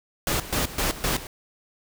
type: noise with tremolo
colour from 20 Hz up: pink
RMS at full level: -24 dBFS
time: 0.27-1.27 s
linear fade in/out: 2 ms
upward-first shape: square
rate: 3.9 Hz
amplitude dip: 80%
effects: none